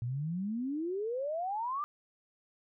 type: exponential sweep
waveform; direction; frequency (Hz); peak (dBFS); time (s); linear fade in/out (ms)
sine; up; 114.6 to 1218; -32; 0.02-1.84; 0
effects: none